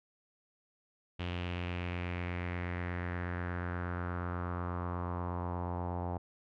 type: tone with low-pass filter sweep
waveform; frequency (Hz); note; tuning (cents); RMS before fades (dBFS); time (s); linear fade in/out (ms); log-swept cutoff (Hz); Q
sawtooth; 88.3; F2; +20; -37; 1.19-6.18; 10; 3000 to 820; 3.5
effects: none